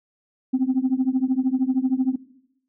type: tone with tremolo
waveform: sine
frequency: 260 Hz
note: C4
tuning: 11 cents flat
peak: -13 dBFS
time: 0.53-2.16 s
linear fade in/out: 10 ms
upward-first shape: triangle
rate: 13 Hz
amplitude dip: 100%
effects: noise-tail reverb RT60 0.8 s tail -19 dB re dry + tanh soft clip ceiling -13 dBFS